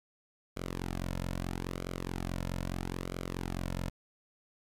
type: tone with flanger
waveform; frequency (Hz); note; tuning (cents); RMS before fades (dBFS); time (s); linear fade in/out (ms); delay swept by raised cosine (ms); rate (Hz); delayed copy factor
sawtooth; 44.71; F1; +41; -37; 0.56-3.9; 10; 1.1 to 2.6; 0.77; -0.8
effects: resampled to 32000 Hz + 9-bit